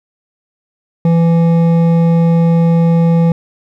triangle tone with hard clipping, 167.3 Hz, E3, 26 cents sharp, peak -9 dBFS, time 1.05-3.32 s, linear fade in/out 2 ms, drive 13 dB, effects none

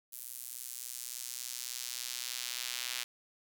sawtooth tone with high-pass filter sweep, 123.47 Hz, B2, in tune, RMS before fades -41 dBFS, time 0.12-3.04 s, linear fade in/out 10 ms, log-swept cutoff 11000 to 2900 Hz, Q 0.94, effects none

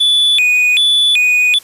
triangle tone with vibrato, 2928 Hz, F#7, 19 cents flat, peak -7 dBFS, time 0-1.59 s, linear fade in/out 10 ms, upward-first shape square, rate 1.3 Hz, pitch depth 290 cents each way, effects white hiss -41 dBFS RMS until 1.63 s + resampled to 32000 Hz

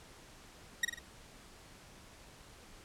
sawtooth tone with echo, 1888 Hz, A#6, 22 cents sharp, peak -23 dBFS, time 0.83-0.85 s, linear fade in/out 5 ms, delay 47 ms, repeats 3, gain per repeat -6 dB, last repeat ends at 0.991 s, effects pink hiss -56 dBFS RMS until 2.84 s + low-pass 10000 Hz 12 dB/octave

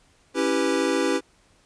square chord, C# half-diminished seventh, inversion none, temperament equal, 277.2 / 329.6 / 392 / 493.9 Hz, C#4 / E4 / G4 / B4, 0 / 0 / 0 / 0 cents, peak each -27 dBFS, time 0.34-1.21 s, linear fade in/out 50 ms, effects pink hiss -60 dBFS RMS until 1.65 s + resampled to 22050 Hz

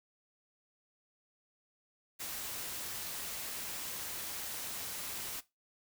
white noise, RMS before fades -41 dBFS, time 2.19-5.41 s, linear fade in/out 20 ms, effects noise-tail reverb RT60 0.2 s tail -17 dB re dry

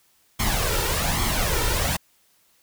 pink noise with flanger, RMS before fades -23 dBFS, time 0.39-1.97 s, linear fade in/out 10 ms, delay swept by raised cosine 0.92 to 2.22 ms, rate 1.2 Hz, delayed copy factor +0.65, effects white hiss -62 dBFS RMS until 2.62 s

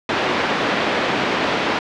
pink band-pass noise, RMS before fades -20 dBFS, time 0.09-1.79 s, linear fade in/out 2 ms, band 270 to 3300 Hz, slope 12 dB/octave, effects low-pass 5000 Hz 12 dB/octave

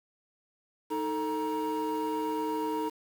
triangle tone cluster, 311.9 / 443.2 / 944 Hz, D#4 / A4 / A#5, +4 / +13 / +22 cents, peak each -30 / -31 / -30 dBFS, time 0.9-2.9 s, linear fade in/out 20 ms, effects tanh soft clip ceiling -23 dBFS + 8-bit

